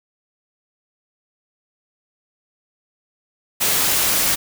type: noise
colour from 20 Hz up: white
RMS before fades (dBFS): -18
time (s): 3.6-4.36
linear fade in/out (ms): 20
effects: none